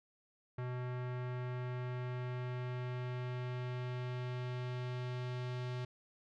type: tone with low-pass filter sweep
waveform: square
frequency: 124.9 Hz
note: B2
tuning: 20 cents sharp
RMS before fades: -40 dBFS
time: 0.58-5.85 s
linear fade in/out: 5 ms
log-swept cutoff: 1800 to 4000 Hz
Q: 1.1
effects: none